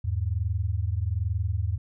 sine tone pair together, 81.5 / 102.68 Hz, E2 / G#2, -19 / -19 cents, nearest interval major third, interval 400 cents, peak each -27 dBFS, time 0.04-1.78 s, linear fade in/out 10 ms, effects none

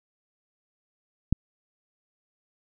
click, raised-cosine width 5 ms, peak -8 dBFS, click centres 1.326 s, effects none

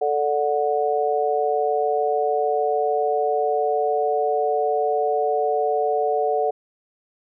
sine chord, D major, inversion second, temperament just, 440.5 / 587.3 / 734.2 Hz, A4 / D5 / F#5, +2 / 0 / -14 cents, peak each -22 / -25 / -22 dBFS, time 0.01-6.51 s, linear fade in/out 10 ms, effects none

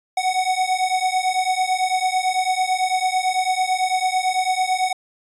square beating tone pair, 740 / 749 Hz, F#5 / F#5, 0 / +21 cents, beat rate 9 Hz, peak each -22 dBFS, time 0.17-4.93 s, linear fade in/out 5 ms, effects resampled to 24000 Hz

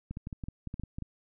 clicks, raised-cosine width 5 ms, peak -25 dBFS, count 12, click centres 0.11 / 0.171 / 0.271 / 0.328 / 0.438 / 0.485 / 0.673 / 0.741 / 0.797 / 0.836 / 0.985 / 1.023 s, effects none

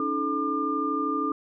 sine tone cluster, 280.5 / 313.3 / 432.7 / 1200 Hz, C#4 / D#4 / A4 / D6, +21 / +12 / -29 / +37 cents, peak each -30 / -31 / -33 / -27 dBFS, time 0-1.32 s, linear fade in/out 2 ms, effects none

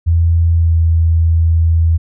sine tone with pitch glide, 83.6 to 82.26 Hz, E2 to E2, +25 to -3 cents, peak -8 dBFS, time 0.06-1.98 s, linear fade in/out 20 ms, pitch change -28 cents, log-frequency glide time 0.56-0.74 s, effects none

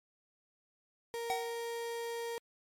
35% pulse tone, 466.2 Hz, A#4, in tune, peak -35 dBFS, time 1.14-2.38 s, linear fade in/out 0 ms
square tone with exponential decay, 758 Hz, F#5, 42 cents sharp, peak -30 dBFS, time 1.3-1.65 s, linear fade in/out 0 ms, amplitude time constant 74 ms
effects MP3 64 kbps

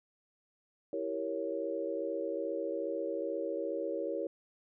sine chord, E diminished seventh, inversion none, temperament equal, 329.6 / 392 / 466.2 / 554.4 Hz, E4 / G4 / Bb4 / Db5, 0 / 0 / 0 / 0 cents, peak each -39 / -40 / -38 / -37 dBFS, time 0.93-4.27 s, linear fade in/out 2 ms, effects none

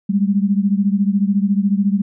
sine beating tone pair, 196 / 210 Hz, G3 / G#3, 0 / +19 cents, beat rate 14 Hz, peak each -15 / -18 dBFS, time 0.09-2.02 s, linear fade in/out 10 ms, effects none

